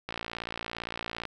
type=click train; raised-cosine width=0.3 ms; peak=-18 dBFS; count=68; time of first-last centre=0.09-1.253 s; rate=57.6 Hz; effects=none

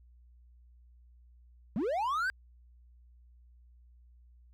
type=linear sweep; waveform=triangle; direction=up; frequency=178.1 to 1600 Hz; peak=-27 dBFS; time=1.76-2.3 s; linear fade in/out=0 ms; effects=added 60 Hz sine -56 dBFS peak until 4.53 s

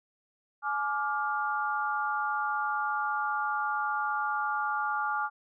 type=chord; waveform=sine; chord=D diminished; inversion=second; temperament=just; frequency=845.8 / 1174.7 / 1409.6 Hz; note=Ab5 / D6 / F6; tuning=+31 / 0 / +16 cents; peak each=-32 dBFS; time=0.62-5.3 s; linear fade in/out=50 ms; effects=none

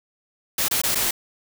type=noise with dropouts; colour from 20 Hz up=white; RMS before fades=-22 dBFS; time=0.58-1.11 s; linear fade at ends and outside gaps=5 ms; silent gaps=0.684-0.71 / 0.817-0.835 / 0.948-0.954 s; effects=none

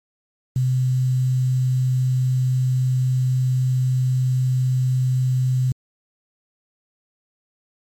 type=tone with quantisation; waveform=sine; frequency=128.3 Hz; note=C3; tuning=34 cents flat; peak=-16 dBFS; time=0.56-5.72 s; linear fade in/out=2 ms; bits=7; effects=MP3 64 kbps

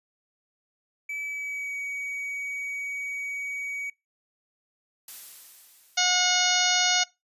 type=tone with pitch glide; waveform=triangle; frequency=2300 to 2259 Hz; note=D7 to C#7; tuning=-37 to +32 cents; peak=-29 dBFS; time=1.09-3.9 s; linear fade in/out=5 ms; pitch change=-31 cents; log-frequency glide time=1.22-1.76 s
type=noise with exponential decay; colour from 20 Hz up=blue; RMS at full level=-39 dBFS; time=5.08-7.02 s; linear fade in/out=2 ms; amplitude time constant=420 ms
type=harmonic tone; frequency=725 Hz; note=F#5; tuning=35 cents flat; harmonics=1 / 2 / 3 / 4 / 5 / 6 / 7 / 8 / 9; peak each=-29 / -29 / -29 / -29 / -29 / -29 / -29 / -29 / -29 dBFS; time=5.97-7.04 s; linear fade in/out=10 ms
effects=noise-tail reverb RT60 0.2 s tail -21 dB re dry + resampled to 32000 Hz

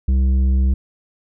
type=tone with tanh clipping; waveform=sine; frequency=65.41 Hz; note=C2; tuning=in tune; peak=-14 dBFS; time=0.08-0.74 s; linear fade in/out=5 ms; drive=8 dB; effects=none

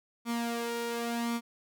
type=tone with flanger; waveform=sawtooth; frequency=234.5 Hz; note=A#3; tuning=11 cents sharp; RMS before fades=-33 dBFS; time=0.25-1.41 s; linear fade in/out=50 ms; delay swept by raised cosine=0.88 to 2.18 ms; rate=0.91 Hz; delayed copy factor=+0.6; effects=none

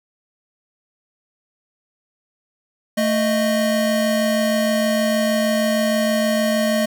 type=tone pair together; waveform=square; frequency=221.9 / 619.3 Hz; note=A3 / D#5; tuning=+15 / -8 cents; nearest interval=octave + tritone; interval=1777 cents; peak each=-20 dBFS; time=2.97-6.86 s; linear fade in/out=10 ms; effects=none

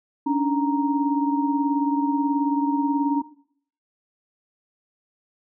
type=tone cluster; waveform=sine; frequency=281.5 / 300 / 933 Hz; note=C#4 / D4 / A#5; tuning=+27 / +37 / +1 cents; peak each=-21 / -26 / -25 dBFS; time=0.26-3.22 s; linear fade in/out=10 ms; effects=noise-tail reverb RT60 0.6 s tail -18 dB re dry

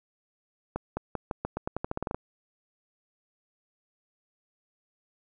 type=accelerating click train; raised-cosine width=1 ms; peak=-16 dBFS; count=15; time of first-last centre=0.76-2.145 s; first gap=210 ms; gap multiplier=0.87; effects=none

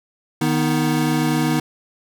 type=tone cluster; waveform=square; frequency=153.6 / 246.1 / 314.1 Hz; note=D#3 / B3 / D#4; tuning=-22 / -6 / +16 cents; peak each=-22 dBFS; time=0.41-1.6 s; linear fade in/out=5 ms; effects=none

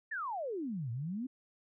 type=exponential two-way sweep; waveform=sine; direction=down then up; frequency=1849 to 111.3 to 271.1 Hz; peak=-35 dBFS; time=0.11-1.27 s; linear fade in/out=10 ms; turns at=0.91 s; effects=none

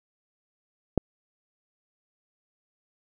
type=click; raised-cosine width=2 ms; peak=-7 dBFS; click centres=0.977 s; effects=none

